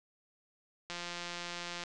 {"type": "click train", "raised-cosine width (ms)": 0.2, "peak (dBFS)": -23, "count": 164, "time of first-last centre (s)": [0.9, 1.837], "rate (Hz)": 174, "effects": ["resampled to 22050 Hz", "10-bit"]}